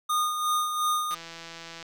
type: tone with tremolo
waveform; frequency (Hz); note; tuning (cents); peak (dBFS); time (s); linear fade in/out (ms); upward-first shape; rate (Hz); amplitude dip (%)
square; 1226; D#6; -26; -23; 0.09-1.15; 10; sine; 2.8; 50
type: click train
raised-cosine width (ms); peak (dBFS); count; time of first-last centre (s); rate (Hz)
0.2; -24; 120; 1.11-1.827; 166
effects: 10-bit